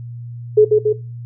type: tone with echo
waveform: sine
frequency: 425.9 Hz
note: G#4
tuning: 44 cents sharp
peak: -5 dBFS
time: 0.57-0.65 s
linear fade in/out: 10 ms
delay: 140 ms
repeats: 2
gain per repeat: -3 dB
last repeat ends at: 0.93 s
effects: noise-tail reverb RT60 0.3 s tail -18 dB re dry + added 119 Hz sine -28 dBFS peak until 1.25 s